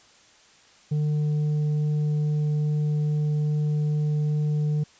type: tone with tanh clipping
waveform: sine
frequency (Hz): 150.2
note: D3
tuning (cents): +39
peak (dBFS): -22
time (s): 0.91-4.84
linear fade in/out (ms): 10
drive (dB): 4
effects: white hiss -55 dBFS RMS until 4.99 s + resampled to 16000 Hz